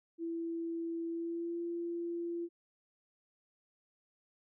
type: tone with pitch glide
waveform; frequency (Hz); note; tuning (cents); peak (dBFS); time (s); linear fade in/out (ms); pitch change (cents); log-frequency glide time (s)
sine; 333.1 to 341.5; E4 to F4; +18 to -39; -35; 0.18-2.49; 50; +43; 1.08-1.6
effects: none

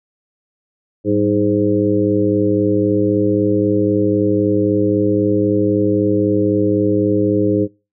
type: harmonic tone with a mistuned harmonic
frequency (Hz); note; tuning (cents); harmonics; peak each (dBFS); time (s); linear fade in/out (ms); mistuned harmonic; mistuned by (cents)
103.83; G#2; 0; 1 / 2 / 3 / 4 / 5; -22 / -22 / -16 / -18 / -21; 1.04-7.68; 50; 2; -100
effects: noise-tail reverb RT60 0.3 s tail -24 dB re dry

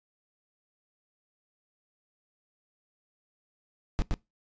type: noise with echo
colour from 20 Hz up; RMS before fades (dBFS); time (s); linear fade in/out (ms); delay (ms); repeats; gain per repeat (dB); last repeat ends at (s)
brown; -24; 3.99-4.02; 0; 120; 1; -2; 4.14
effects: noise-tail reverb RT60 0.2 s tail -22 dB re dry + resampled to 16000 Hz

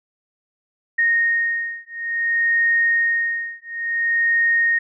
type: beating tone pair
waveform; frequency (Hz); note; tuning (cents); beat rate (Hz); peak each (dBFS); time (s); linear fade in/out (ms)
sine; 1856 / 1856.57; A#6 / A#6; -8 / -8; 0.57; -20; 0.98-4.79; 10
effects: none

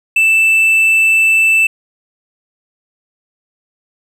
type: tone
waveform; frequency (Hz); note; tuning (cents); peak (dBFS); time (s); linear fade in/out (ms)
triangle; 2648; E7; +7; -6; 0.16-1.67; 5
effects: none

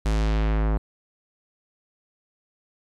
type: tone with low-pass filter sweep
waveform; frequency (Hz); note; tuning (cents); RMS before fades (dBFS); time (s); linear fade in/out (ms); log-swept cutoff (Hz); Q
square; 53.4; G#1; +49; -22; 0.05-0.78; 10; 9400 to 1100; 0.94
effects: 10-bit

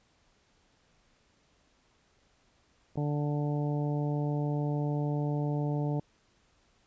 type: click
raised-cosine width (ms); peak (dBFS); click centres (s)
2; -32; 2.957
type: harmonic tone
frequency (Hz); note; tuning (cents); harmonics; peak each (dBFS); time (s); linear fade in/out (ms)
146.83; D3; 0; 1 / 2 / 3 / 4 / 5 / 6; -29 / -35 / -39 / -41 / -43 / -45; 2.97-6; 5
effects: pink hiss -68 dBFS RMS until 6.86 s + resampled to 16000 Hz

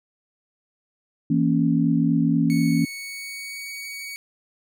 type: chord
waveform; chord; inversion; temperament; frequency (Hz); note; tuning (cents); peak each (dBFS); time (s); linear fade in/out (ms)
sine; A# diminished; second; equal; 164.81 / 233.1 / 277.2; E3 / A#3 / C#4; 0 / 0 / 0; -21 / -22 / -21; 1.3-2.85; 5
type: tone with pitch glide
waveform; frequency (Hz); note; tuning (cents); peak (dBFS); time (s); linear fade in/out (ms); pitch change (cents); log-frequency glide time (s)
sawtooth; 2217 to 2247; C#7 to C#7; 0 to +23; -29; 2.5-4.16; 0; +23; 2.89-3.65
effects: none

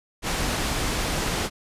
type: low-pass noise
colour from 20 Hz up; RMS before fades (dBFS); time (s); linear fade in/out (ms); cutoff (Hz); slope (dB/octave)
pink; -26; 0.22-1.5; 50; 9200; 12
effects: resampled to 32000 Hz

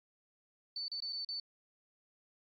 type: tone with dropouts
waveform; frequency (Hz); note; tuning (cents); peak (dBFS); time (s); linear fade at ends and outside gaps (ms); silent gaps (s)
sine; 4509; C#8; +29; -37; 0.76-1.4; 2; 0.882-0.916 / 1.003-1.022 / 1.125-1.129 / 1.248-1.288
effects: AAC 64 kbps

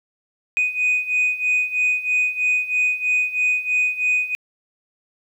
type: beating tone pair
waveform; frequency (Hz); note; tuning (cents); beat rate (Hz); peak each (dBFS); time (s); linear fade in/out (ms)
sine; 2489 / 2492.1; D#7 / D#7; 0 / +2; 3.1; -21 / -18; 0.57-4.35; 0
effects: tanh soft clip ceiling -13 dBFS + 9-bit

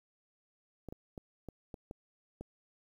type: clicks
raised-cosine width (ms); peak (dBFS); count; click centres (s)
2; -30; 7; 0.887 / 0.925 / 1.178 / 1.487 / 1.742 / 1.911 / 2.41
effects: 10-bit

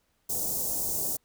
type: band-stop noise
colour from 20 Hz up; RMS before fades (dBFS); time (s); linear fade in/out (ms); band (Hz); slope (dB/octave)
white; -30; 0.29-1.17; 10; 720 to 6200; 24
effects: pink hiss -72 dBFS RMS until 1.24 s

